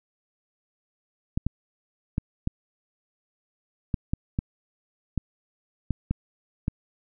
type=clicks; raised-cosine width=5 ms; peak=-12 dBFS; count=11; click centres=1.375 / 1.466 / 2.181 / 2.474 / 3.942 / 4.135 / 4.389 / 5.177 / 5.907 / 6.11 / 6.681 s; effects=none